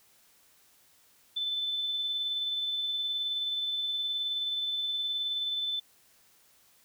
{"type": "tone with tremolo", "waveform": "sine", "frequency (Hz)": 3520, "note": "A7", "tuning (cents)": 0, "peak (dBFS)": -28, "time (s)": [1.36, 5.8], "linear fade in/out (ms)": 10, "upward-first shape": "sine", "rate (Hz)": 19, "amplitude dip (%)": 25, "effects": ["white hiss -63 dBFS RMS until 6.84 s"]}